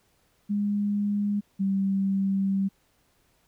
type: tone pair in turn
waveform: sine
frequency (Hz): 204.7 / 194.67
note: G#3 / G3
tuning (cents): -25 / -12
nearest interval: minor second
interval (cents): 87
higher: first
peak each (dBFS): -23 / -22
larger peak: second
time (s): 0.49-1.41 / 1.59-2.69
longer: second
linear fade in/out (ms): 20
effects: pink hiss -67 dBFS RMS until 3.47 s